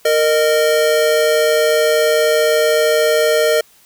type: tone pair together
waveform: square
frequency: 462 / 615.2 Hz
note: A#4 / D#5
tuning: -16 / -20 cents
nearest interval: perfect fourth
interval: 496 cents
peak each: -15 dBFS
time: 0.05-3.61 s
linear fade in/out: 5 ms
effects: white hiss -50 dBFS RMS until 3.85 s